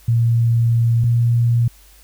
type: tone pair in turn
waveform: sine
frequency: 116.54 / 118.24 Hz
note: A#2 / A#2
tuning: 0 / +25 cents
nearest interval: unison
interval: 25 cents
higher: second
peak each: -12 dBFS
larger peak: neither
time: 0.08-1.04 / 1.04-1.68 s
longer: first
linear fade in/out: 5 ms
effects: added 50 Hz sine -47 dBFS peak until 2.03 s + white hiss -50 dBFS RMS until 2.03 s